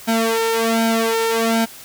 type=tone with flanger; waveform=sawtooth; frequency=226.6 Hz; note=A#3; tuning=49 cents flat; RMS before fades=-18 dBFS; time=0.07-1.66 s; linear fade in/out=20 ms; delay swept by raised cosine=1.3 to 2.26 ms; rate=1.3 Hz; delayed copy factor=+0.95; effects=white hiss -39 dBFS RMS until 1.84 s